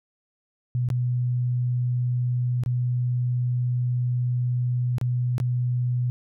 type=tone with dropouts; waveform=sine; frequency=123.47 Hz; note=B2; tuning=in tune; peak=-21 dBFS; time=0.75-6.1 s; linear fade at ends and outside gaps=0 ms; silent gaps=0.888-0.902 / 2.636-2.661 / 4.983-5.013 / 5.381-5.401 s; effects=none